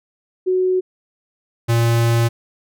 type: tone pair in turn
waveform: sine / square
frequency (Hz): 370 / 116.54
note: F#4 / A#2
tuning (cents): 0 / 0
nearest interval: octave + minor sixth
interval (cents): 2000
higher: first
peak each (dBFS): -14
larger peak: neither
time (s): 0.46-0.81 / 1.68-2.29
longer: second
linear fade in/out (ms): 20
effects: none